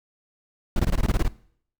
brown noise bursts, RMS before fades -20 dBFS, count 10, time 0.76-1.28 s, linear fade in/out 2 ms, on 34 ms, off 20 ms, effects noise-tail reverb RT60 0.6 s tail -20 dB re dry

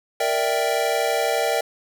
square chord, E half-diminished seventh, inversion second, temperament equal, 466.2 / 587.3 / 659.3 / 784 Hz, Bb4 / D5 / E5 / G5, 0 / 0 / 0 / 0 cents, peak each -26 dBFS, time 0.2-1.61 s, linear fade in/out 5 ms, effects none

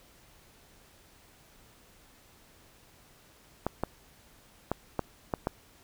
clicks, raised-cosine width 1 ms, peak -14 dBFS, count 6, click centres 3.666 / 3.836 / 4.716 / 4.993 / 5.338 / 5.471 s, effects pink hiss -59 dBFS RMS until 5.83 s

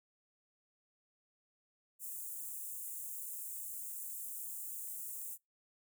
white high-pass noise, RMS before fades -44 dBFS, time 1.99-5.38 s, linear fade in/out 50 ms, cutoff 7300 Hz, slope 48 dB/octave, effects noise-tail reverb RT60 0.2 s tail -26 dB re dry

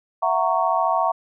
sine chord, F# dominant seventh, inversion third, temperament just, 666 / 740 / 925 / 1110 Hz, E5 / F#5 / A#5 / C#6, +18 / 0 / -14 / +2 cents, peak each -23 dBFS, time 0.22-1.12 s, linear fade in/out 10 ms, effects none

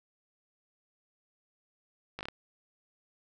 slowing click train, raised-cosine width 0.3 ms, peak -22 dBFS, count 5, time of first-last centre 2.19-2.285 s, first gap 18 ms, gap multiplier 1.19, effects none

